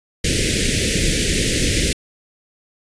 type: band-stop noise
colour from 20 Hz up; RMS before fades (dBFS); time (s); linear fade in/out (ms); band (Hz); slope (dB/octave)
pink; -18; 0.24-1.93; 5; 520 to 1800; 48
effects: resampled to 22050 Hz